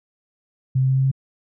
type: tone with pitch steps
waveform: sine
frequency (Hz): 130.81 / 131.64 / 132.48 / 133.33 / 134.18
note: C3 / C3 / C3 / C3 / C3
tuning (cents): 0 / +11 / +22 / +33 / +44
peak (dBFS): -15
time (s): 0.75-1.115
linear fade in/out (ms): 10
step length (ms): 73
effects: none